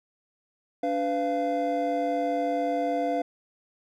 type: tone cluster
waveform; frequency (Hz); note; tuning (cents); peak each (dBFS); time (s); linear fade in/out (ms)
triangle; 289 / 503 / 690; D4 / B4 / F5; -28 / +32 / -21; -28 / -28 / -25; 0.83-3.22; 5
effects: none